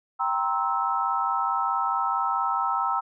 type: chord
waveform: sine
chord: C dominant seventh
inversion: second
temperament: just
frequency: 784.9 / 941.9 / 1046.5 / 1308.1 Hz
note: G5 / Bb5 / C6 / E6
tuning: +2 / +18 / 0 / -14 cents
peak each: -29 / -28 / -31 / -26 dBFS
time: 0.19-3.01 s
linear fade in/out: 20 ms
effects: none